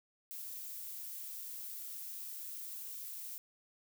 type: noise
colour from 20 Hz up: violet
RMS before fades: -45 dBFS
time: 0.31-3.38 s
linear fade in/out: 0 ms
effects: none